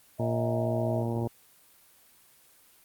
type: tone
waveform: sine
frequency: 638 Hz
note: D#5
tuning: 43 cents sharp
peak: -30 dBFS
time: 0.18-1.04 s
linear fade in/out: 50 ms
type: harmonic tone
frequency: 116.54 Hz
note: A#2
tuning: in tune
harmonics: 1 / 2 / 3 / 4 / 5 / 6 / 7 / 8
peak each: -29 / -33 / -34 / -38 / -38 / -44 / -42 / -43 dBFS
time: 0.19-1.28 s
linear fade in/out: 10 ms
effects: white hiss -59 dBFS RMS until 2.84 s + Opus 24 kbps